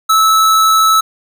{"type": "tone", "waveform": "square", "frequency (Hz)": 1306, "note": "E6", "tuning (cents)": -17, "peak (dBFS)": -8, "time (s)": [0.09, 1.01], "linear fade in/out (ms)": 10, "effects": []}